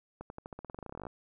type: accelerating click train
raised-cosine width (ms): 1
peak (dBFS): -28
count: 21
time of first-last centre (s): 0.21-1.068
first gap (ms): 91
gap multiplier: 0.91
effects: none